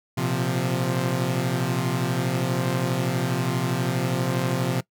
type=chord; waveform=sawtooth; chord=Bb suspended second; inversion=none; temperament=equal with one note detuned; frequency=118.44 / 130.81 / 174.61 Hz; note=Bb2 / C3 / F3; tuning=+28 / 0 / 0 cents; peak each=-26 / -21 / -23 dBFS; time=0.17-4.81 s; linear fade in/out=10 ms; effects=noise-tail reverb RT60 0.1 s tail -21 dB re dry